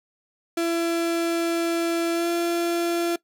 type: tone with pitch glide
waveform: 35% pulse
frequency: 336 to 341.5 Hz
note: E4 to F4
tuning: +33 to -39 cents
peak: -20 dBFS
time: 0.57-3.16 s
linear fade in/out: 5 ms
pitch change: +28 cents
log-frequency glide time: 2.13-2.28 s
effects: noise-tail reverb RT60 0.1 s tail -20 dB re dry